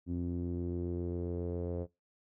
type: tone with low-pass filter sweep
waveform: sawtooth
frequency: 87.31 Hz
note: F2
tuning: in tune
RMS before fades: -36 dBFS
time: 0.06-1.87 s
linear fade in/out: 50 ms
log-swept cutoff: 270 to 500 Hz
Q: 3.9
effects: noise-tail reverb RT60 0.2 s tail -19 dB re dry